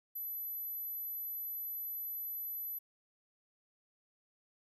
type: tone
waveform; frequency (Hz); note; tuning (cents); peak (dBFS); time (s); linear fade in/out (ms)
sine; 11990; F#9; +22; -38; 0.15-2.79; 10
effects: 12-bit